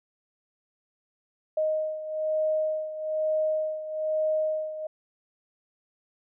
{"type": "beating tone pair", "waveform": "sine", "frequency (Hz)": [622.3, 623.4], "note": ["D#5", "D#5"], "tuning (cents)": [0, 3], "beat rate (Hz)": 1.1, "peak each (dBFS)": [-26, -31], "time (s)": [1.57, 4.87], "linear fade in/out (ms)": 5, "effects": []}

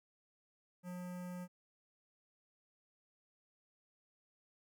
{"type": "tone with notch filter", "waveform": "square", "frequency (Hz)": 179.4, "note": "F3", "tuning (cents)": 47, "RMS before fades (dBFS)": -45, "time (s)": [0.83, 1.48], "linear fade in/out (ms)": 50, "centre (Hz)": 3800, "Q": 0.77, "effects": []}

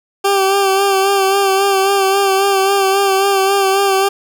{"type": "tone with vibrato", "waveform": "20% pulse", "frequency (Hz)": 391.1, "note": "G4", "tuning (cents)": -4, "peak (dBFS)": -6, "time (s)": [0.24, 4.09], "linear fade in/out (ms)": 10, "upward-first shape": "sine", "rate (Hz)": 3.7, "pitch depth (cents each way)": 35, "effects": []}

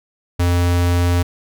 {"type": "tone", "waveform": "square", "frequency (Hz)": 87.7, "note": "F2", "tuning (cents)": 8, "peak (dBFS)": -14, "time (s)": [0.39, 1.23], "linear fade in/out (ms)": 10, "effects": []}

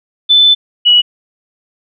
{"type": "tone pair in turn", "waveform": "sine", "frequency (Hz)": [3515, 2928], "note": ["A7", "F#7"], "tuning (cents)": [-2, -19], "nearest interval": "minor third", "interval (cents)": 317, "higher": "first", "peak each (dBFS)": -4, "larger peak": "neither", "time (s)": [[0.29, 0.55], [0.85, 1.02]], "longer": "first", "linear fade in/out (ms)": 20, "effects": []}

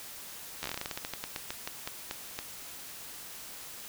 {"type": "slowing click train", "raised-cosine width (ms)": 0.2, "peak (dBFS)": -17, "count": 21, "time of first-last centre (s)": [0.63, 2.39], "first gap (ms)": 12, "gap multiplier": 1.18, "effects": ["white hiss -45 dBFS RMS until 3.88 s"]}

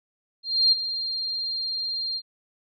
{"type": "tone with ADSR envelope", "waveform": "sine", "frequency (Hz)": 4194, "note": "C8", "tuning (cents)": 3, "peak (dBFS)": -14, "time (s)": [0.43, 2.22], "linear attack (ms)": 290, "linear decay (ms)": 18, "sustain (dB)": -12, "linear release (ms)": 56, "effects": []}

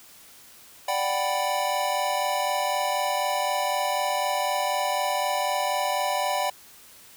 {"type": "chord", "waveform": "square", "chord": "G major seventh", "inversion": "second", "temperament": "equal", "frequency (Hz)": [587.3, 740, 784, 987.8], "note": ["D5", "F#5", "G5", "B5"], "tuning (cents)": [0, 0, 0, 0], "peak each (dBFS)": -30, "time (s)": [0.88, 6.5], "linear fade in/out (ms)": 5, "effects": ["white hiss -50 dBFS RMS until 7.16 s"]}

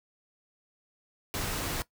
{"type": "noise", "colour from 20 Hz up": "pink", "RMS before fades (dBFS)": -33, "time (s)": [1.34, 1.82], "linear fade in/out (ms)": 0, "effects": ["noise-tail reverb RT60 0.1 s tail -18 dB re dry"]}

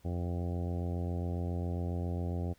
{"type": "harmonic tone", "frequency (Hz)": 87.31, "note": "F2", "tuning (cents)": 0, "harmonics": [1, 2, 3, 4, 5, 6, 7, 8, 9], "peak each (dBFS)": [-33, -39, -43, -45, -47, -49, -50, -51, -52], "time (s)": [0.04, 2.54], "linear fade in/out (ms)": 20, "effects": ["pink hiss -67 dBFS RMS until 2.58 s"]}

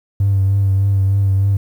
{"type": "tone with vibrato", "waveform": "triangle", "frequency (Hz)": 98, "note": "G2", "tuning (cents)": 0, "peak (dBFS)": -8, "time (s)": [0.2, 1.57], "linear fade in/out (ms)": 5, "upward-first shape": "triangle", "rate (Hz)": 3.3, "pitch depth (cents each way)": 35, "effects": ["tanh soft clip ceiling -8 dBFS", "8-bit"]}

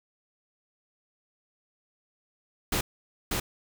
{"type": "noise with echo", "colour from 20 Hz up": "pink", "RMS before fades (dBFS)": -27, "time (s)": [2.72, 2.81], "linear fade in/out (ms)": 5, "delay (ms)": 590, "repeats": 1, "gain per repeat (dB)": -2, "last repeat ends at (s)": 3.4, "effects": []}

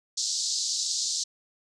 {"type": "band-pass noise", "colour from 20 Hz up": "pink", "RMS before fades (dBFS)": -29, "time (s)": [0.17, 1.24], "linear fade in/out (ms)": 10, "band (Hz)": [4100, 7500], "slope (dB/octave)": 48, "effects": []}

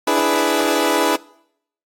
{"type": "chord", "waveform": "20% pulse", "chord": "E dominant seventh", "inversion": "third", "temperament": "equal", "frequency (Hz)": [293.7, 329.6, 415.3, 493.9], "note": ["D4", "E4", "G#4", "B4"], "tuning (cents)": [0, 0, 0, 0], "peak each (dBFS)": -16, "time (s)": [0.07, 1.16], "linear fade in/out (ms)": 5, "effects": ["noise-tail reverb RT60 0.7 s tail -22 dB re dry", "AAC 48 kbps"]}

